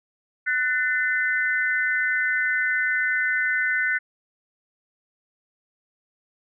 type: tone cluster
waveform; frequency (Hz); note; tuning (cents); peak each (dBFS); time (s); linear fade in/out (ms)
sine; 1493 / 1788 / 2048; F#6 / A6 / C7; +15 / +27 / -38; -23 / -26 / -26; 0.46-3.99; 20
effects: none